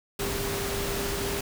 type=tone in noise; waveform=sine; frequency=398.4 Hz; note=G4; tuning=28 cents sharp; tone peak=-33 dBFS; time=0.19-1.41 s; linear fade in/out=5 ms; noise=pink; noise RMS=-31 dBFS; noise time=0.19-1.41 s; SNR=-5 dB; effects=none